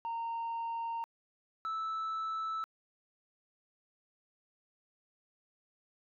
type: tone pair in turn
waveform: sine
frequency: 922 / 1313 Hz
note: A#5 / E6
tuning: -19 / -7 cents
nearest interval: tritone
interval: 612 cents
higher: second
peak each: -32 / -31 dBFS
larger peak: second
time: 0.05-1.04 / 1.65-2.64 s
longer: neither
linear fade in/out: 0 ms
effects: tanh soft clip ceiling -33 dBFS